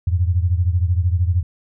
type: beating tone pair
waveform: sine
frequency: 85.4 / 98.4 Hz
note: F2 / G2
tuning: -38 / +7 cents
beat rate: 13 Hz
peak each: -16 / -20 dBFS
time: 0.07-1.43 s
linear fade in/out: 5 ms
effects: none